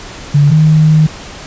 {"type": "tone pair in turn", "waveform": "sine", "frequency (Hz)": [144.7, 155.42], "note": ["D3", "D#3"], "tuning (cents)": [-25, -2], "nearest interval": "minor second", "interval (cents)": 123, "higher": "second", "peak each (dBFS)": -4, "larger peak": "neither", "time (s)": [[0.34, 0.51], [0.51, 1.07]], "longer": "second", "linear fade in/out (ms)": 10, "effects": ["pink hiss -29 dBFS RMS until 1.46 s", "resampled to 16000 Hz"]}